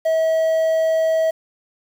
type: tone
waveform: triangle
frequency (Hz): 644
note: E5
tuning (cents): -41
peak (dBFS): -13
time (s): 0.05-1.31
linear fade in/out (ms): 10
effects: 7-bit